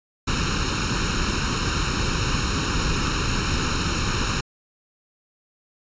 pink noise with comb filter, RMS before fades -23 dBFS, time 0.27-4.41 s, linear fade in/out 10 ms, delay 0.74 ms, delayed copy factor +0.8, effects resampled to 16000 Hz

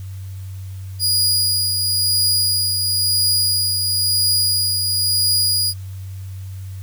sawtooth tone with tremolo, 4892 Hz, D#8, 30 cents flat, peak -11 dBFS, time 0.99-5.74 s, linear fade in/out 50 ms, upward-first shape triangle, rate 0.98 Hz, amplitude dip 40%, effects added 95 Hz sine -28 dBFS peak until 6.82 s + white hiss -49 dBFS RMS until 6.82 s

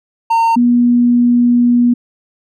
triangle / sine tone pair in turn, 914 / 241.6 Hz, A#5 / B3, -34 / -38 cents, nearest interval octave + major seventh, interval 2304 cents, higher first, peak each -7 dBFS, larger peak neither, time 0.3-0.56 / 0.56-1.94 s, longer second, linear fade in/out 10 ms, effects none

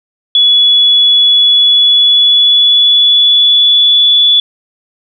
sine tone with pitch glide, 3400 to 3438 Hz, G#7 to A7, +40 to -41 cents, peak -4 dBFS, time 0.35-4.4 s, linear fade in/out 2 ms, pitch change +19 cents, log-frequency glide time 1.26-4.08 s, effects none

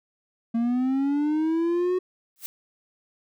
triangle linear sweep, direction up, 227.6 to 370 Hz, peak -19 dBFS, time 0.54-1.99 s, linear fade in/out 10 ms
blue noise with exponential growth, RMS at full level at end -30 dBFS, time 2.36-2.46 s, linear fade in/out 0 ms, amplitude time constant 20 ms
effects none

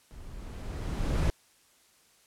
brown noise with level ramp, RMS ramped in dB -48 to -24 dBFS, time 0.11-1.3 s, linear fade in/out 0 ms, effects white hiss -63 dBFS RMS until 2.26 s + low-pass 11000 Hz 12 dB/octave

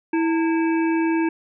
harmonic tone with a mistuned harmonic, 327.2 Hz, E4, 13 cents flat, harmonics 1 / 3 / 5 / 7 / 8, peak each -18 / -28 / -32 / -35 / -36 dBFS, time 0.13-1.29 s, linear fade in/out 5 ms, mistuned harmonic 3, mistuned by -140 cents, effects none

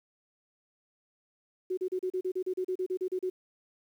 sine tone bursts, 370 Hz, F#4, in tune, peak -28 dBFS, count 15, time 1.7-3.3 s, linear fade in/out 10 ms, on 74 ms, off 35 ms, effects 10-bit

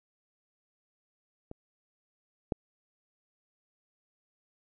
clicks, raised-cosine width 2 ms, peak -28 / -15 dBFS, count 2, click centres 1.514 / 2.522 s, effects none

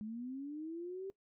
sine linear sweep, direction up, 208.3 to 392.5 Hz, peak -40 dBFS, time 0.01-1.1 s, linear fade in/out 0 ms, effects noise-tail reverb RT60 0.1 s tail -19 dB re dry

